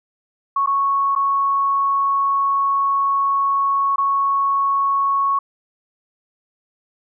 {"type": "tone with dropouts", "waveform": "sine", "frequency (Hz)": 1106, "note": "C#6", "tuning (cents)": -4, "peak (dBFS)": -15, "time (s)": [0.56, 5.39], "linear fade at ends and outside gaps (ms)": 5, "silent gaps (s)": [[0.662, 0.672], [1.152, 1.16], [3.96, 3.981]], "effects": []}